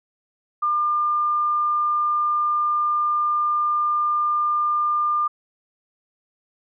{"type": "tone", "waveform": "sine", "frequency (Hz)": 1200, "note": "D6", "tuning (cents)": 37, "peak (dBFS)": -18, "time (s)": [0.62, 5.28], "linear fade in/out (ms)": 10, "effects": []}